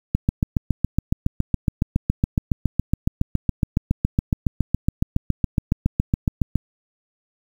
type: click train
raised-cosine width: 5 ms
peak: -5 dBFS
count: 47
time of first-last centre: 0.15-6.557 s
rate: 7.18 Hz
effects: 7-bit